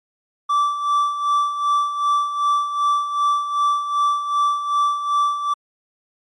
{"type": "tone with tremolo", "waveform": "triangle", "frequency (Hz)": 1164, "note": "D6", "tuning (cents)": -16, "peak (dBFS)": -12, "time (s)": [0.49, 5.54], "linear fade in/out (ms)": 10, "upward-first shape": "sine", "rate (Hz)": 2.6, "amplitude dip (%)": 65, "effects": ["MP3 48 kbps"]}